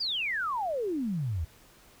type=exponential sweep; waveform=sine; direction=down; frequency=4978 to 73.42 Hz; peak=-28 dBFS; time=0-1.45 s; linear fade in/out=10 ms; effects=pink hiss -57 dBFS RMS until 2 s